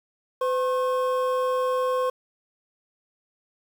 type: tone pair together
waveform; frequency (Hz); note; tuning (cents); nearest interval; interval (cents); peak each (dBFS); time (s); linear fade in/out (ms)
triangle; 508 / 1077.8; B4 / C#6; +49 / -49; octave + minor second; 1302; -21 / -25; 0.41-2.1; 5
effects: 8-bit